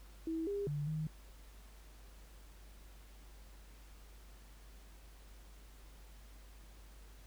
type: tone with pitch steps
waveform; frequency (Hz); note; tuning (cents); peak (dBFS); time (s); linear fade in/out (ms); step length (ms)
sine; 324.5 / 403.5 / 146.3 / 155.8; E4 / G#4 / D3 / D#3; -27 / -50 / -6 / +3; -35; 0.27-1.07; 2; 200
effects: added 50 Hz sine -54 dBFS peak until 7.26 s + pink hiss -63 dBFS RMS until 7.26 s